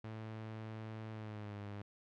sawtooth tone with pitch glide, 110 to 102.04 Hz, A2 to G#2, 0 to -30 cents, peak -40 dBFS, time 0.04-1.82 s, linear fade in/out 5 ms, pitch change -130 cents, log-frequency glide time 1.12-1.59 s, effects low-pass 3000 Hz 12 dB/octave

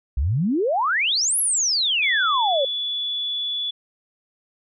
sine exponential two-way sweep, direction up then down, 58.27 to 11450 to 521 Hz, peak -18 dBFS, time 0.17-2.65 s, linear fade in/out 5 ms, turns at 1.39 s
sine tone, 3434 Hz, A7, 43 cents flat, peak -23 dBFS, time 2.02-3.71 s, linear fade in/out 10 ms
effects none

